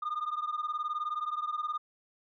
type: beating tone pair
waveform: sine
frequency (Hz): 1210 / 1229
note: D#6 / D#6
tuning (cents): -49 / -22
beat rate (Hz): 19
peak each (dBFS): -32 / -33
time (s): 0.02-1.78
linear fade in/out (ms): 10
effects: tanh soft clip ceiling -28 dBFS